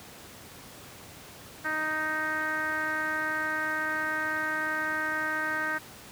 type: tone with low-pass filter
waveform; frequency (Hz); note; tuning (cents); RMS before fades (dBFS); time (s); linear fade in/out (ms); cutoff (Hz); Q
10% pulse; 311.1; D#4; 0; -30; 1.64-5.79; 20; 1700; 7.5
effects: pink hiss -47 dBFS RMS until 6.11 s + high-pass 80 Hz 12 dB/octave